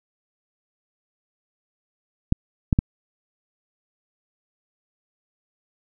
clicks, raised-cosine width 5 ms, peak -4 dBFS, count 3, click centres 2.324 / 2.728 / 2.789 s, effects none

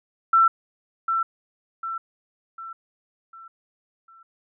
sine tone with echo, 1341 Hz, E6, 29 cents sharp, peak -13 dBFS, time 0.33-0.48 s, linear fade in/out 5 ms, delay 750 ms, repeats 5, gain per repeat -7 dB, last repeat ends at 4.23 s, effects none

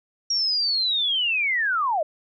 sine linear sweep, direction down, 5640 to 580 Hz, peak -20 dBFS, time 0.3-2.03 s, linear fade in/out 5 ms, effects none

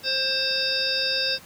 harmonic tone, 529 Hz, C5, 19 cents sharp, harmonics 1 / 3 / 5 / 7 / 9 / 10, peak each -32 / -31 / -31 / -29 / -26 / -29 dBFS, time 0.03-1.39 s, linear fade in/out 50 ms, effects pink hiss -47 dBFS RMS until 1.45 s + high-pass 100 Hz 12 dB/octave

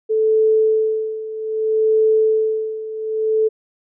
sine tone with tremolo, 437.6 Hz, A4, 9 cents flat, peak -11 dBFS, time 0.09-3.49 s, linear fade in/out 20 ms, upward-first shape sine, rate 0.63 Hz, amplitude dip 80%, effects none

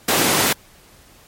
pink high-pass noise, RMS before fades -17 dBFS, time 0.08-0.53 s, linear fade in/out 5 ms, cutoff 190 Hz, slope 12 dB/octave, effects pink hiss -49 dBFS RMS until 1.27 s + MP3 64 kbps

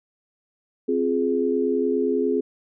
sine chord, F minor, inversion second, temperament just, 261.9 / 349.2 / 419.1 Hz, C4 / F4 / Ab4, +2 / 0 / +16 cents, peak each -24 / -26 / -22 dBFS, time 0.88-2.41 s, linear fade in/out 10 ms, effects none

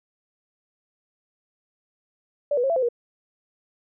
sine tone with pitch steps, 579 / 488.7 / 540 / 669 / 517 / 476.4 Hz, D5 / B4 / C#5 / E5 / C5 / A#4, -25 / -18 / -45 / +25 / -21 / +38 cents, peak -19 dBFS, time 2.51-2.888 s, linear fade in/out 5 ms, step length 63 ms, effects none

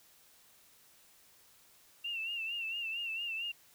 sine tone with vibrato, 2733 Hz, F7, 38 cents flat, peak -35 dBFS, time 2.04-3.52 s, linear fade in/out 10 ms, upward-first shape sine, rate 4.4 Hz, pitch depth 70 cents each way, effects white hiss -63 dBFS RMS until 3.74 s

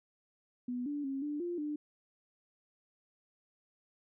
sine tone with pitch steps, 246.8 / 290.7 / 271.2 / 294.8 / 348.7 / 297.8 Hz, B3 / D4 / C#4 / D4 / F4 / D4, -1 / -18 / -38 / +7 / -3 / +24 cents, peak -34 dBFS, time 0.68-1.76 s, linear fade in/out 5 ms, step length 180 ms, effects none

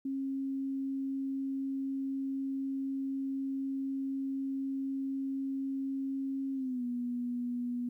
sine tone with pitch glide, 270.4 to 243.7 Hz, C#4 to B3, -43 to -23 cents, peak -32 dBFS, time 0.05-7.89 s, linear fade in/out 5 ms, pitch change -180 cents, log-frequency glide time 6.54-6.84 s, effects 12-bit

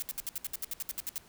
blue noise bursts, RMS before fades -35 dBFS, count 14, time 0-1.18 s, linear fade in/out 0 ms, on 23 ms, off 66 ms, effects pink hiss -58 dBFS RMS until 1.28 s

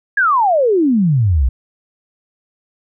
sine exponential sweep, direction down, 1700 to 57.5 Hz, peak -10 dBFS, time 0.17-1.49 s, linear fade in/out 5 ms, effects none

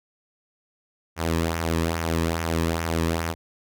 sawtooth tone with flanger, 82.41 Hz, E2, in tune, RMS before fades -25 dBFS, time 1.16-3.35 s, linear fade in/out 50 ms, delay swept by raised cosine 0.23 to 1.43 ms, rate 2.4 Hz, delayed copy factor -0.6, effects none

